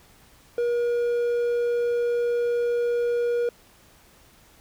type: tone with hard clipping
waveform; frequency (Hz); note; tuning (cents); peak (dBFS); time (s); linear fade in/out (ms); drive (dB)
triangle; 477.5; A#4; +42; -22; 0.58-3.49; 2; 6
effects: pink hiss -55 dBFS RMS until 4.6 s